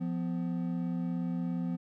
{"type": "tone pair together", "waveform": "triangle", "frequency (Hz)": [174.61, 251.7], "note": ["F3", "B3"], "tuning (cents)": [0, 33], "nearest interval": "tritone", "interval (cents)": 633, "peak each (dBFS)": [-30, -33], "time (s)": [0, 1.77], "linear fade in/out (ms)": 20, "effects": []}